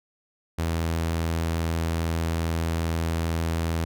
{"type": "tone", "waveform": "sawtooth", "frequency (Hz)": 82.41, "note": "E2", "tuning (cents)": 0, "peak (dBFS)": -20, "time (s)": [0.58, 3.85], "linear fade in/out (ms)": 10, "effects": []}